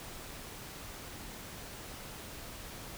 silence, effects pink hiss -46 dBFS RMS until 2.97 s

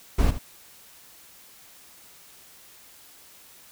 brown noise with echo, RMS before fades -19 dBFS, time 0.18-0.31 s, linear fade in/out 10 ms, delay 77 ms, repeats 1, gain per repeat -12 dB, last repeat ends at 0.387 s, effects white hiss -51 dBFS RMS until 3.71 s

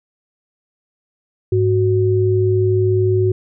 sine tone pair together, 103.83 / 370 Hz, G#2 / F#4, 0 / 0 cents, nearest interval octave + minor seventh, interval 2200 cents, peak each -15 dBFS, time 1.52-3.32 s, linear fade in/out 5 ms, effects none

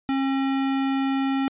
square tone, 270 Hz, C#4, 45 cents flat, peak -22 dBFS, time 0.09-1.48 s, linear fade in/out 0 ms, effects resampled to 8000 Hz

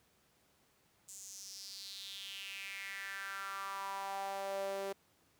sawtooth tone with high-pass filter sweep, 196 Hz, G3, in tune, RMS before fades -43 dBFS, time 1.08-4.93 s, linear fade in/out 10 ms, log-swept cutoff 7500 to 460 Hz, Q 4.6, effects pink hiss -71 dBFS RMS until 5.39 s + high-pass 80 Hz 12 dB/octave

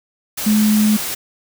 sine tone in noise, 213.1 Hz, G#3, 45 cents sharp, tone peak -11 dBFS, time 0.46-0.97 s, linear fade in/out 10 ms, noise white, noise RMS -24 dBFS, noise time 0.37-1.15 s, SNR +10 dB, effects none

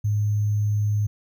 sine tone with sample-and-hold, 104.6 Hz, G#2, 13 cents sharp, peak -19 dBFS, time 0.04-1.07 s, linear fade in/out 10 ms, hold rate 6300 Hz, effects none

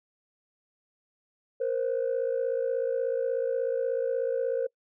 sine tone pair together, 470 / 526.5 Hz, A#4 / C5, +14 / +11 cents, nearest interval major second, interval 197 cents, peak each -27 dBFS, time 1.6-4.67 s, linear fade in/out 10 ms, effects noise-tail reverb RT60 0.1 s tail -25 dB re dry + tanh soft clip ceiling -21 dBFS

